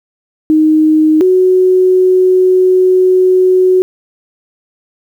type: tone pair in turn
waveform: sine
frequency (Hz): 311.1 / 370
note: D#4 / F#4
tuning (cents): 0 / 0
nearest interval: minor third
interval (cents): 300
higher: second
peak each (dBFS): -5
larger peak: neither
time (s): 0.5-1.21 / 1.21-3.82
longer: second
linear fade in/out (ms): 0
effects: 7-bit